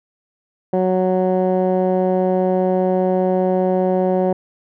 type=tone with low-pass filter; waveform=15% pulse; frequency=185 Hz; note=F#3; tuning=in tune; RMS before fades=-17 dBFS; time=0.73-4.33 s; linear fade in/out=5 ms; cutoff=660 Hz; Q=1.5; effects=none